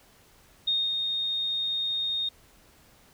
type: tone with ADSR envelope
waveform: sine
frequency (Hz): 3695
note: A#7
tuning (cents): -16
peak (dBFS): -22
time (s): 0.67-2.29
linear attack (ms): 10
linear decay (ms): 240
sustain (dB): -4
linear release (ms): 5
effects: pink hiss -58 dBFS RMS until 3.13 s

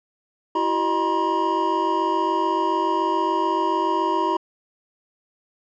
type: tone cluster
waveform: triangle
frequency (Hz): 332.7 / 379.7 / 612 / 957 / 1053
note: E4 / F#4 / D#5 / A#5 / C6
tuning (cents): +16 / +45 / -29 / +45 / +11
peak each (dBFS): -24 / -25 / -29 / -20 / -26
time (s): 0.55-4.37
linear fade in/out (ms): 5
effects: resampled to 16000 Hz

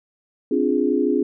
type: chord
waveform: sine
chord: D half-diminished seventh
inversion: third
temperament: equal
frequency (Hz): 261.6 / 293.7 / 349.2 / 415.3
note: C4 / D4 / F4 / Ab4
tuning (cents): 0 / 0 / 0 / 0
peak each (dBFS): -22 / -22 / -23 / -22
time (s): 0.51-1.23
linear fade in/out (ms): 5
effects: none

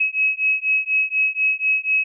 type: beating tone pair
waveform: sine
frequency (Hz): 2559 / 2563.1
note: D#7 / E7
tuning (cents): +48 / -49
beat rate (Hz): 4.1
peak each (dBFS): -20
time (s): 0-2.04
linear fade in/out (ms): 10
effects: none

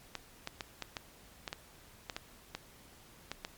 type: clicks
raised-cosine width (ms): 0.2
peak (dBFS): -20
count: 12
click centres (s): 0.153 / 0.474 / 0.608 / 0.823 / 0.968 / 1.478 / 1.529 / 2.098 / 2.165 / 2.55 / 3.316 / 3.449
effects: pink hiss -58 dBFS RMS until 3.57 s + MP3 96 kbps

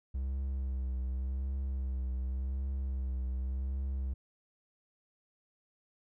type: tone with vibrato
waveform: triangle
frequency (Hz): 65.41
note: C2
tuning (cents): 0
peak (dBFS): -30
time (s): 0.14-4.14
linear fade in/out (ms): 10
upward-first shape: triangle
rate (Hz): 0.88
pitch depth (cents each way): 56
effects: none

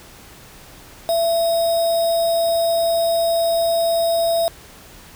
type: tone with sample-and-hold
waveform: sine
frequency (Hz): 669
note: E5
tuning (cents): +25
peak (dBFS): -15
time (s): 1.09-4.48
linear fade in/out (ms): 0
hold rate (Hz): 4410
effects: pink hiss -43 dBFS RMS until 5.15 s

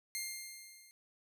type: tone with level ramp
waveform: 10% pulse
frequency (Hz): 2113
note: C7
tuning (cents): +16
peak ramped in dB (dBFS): -27 to -50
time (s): 0.15-0.91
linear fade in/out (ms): 0
effects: none

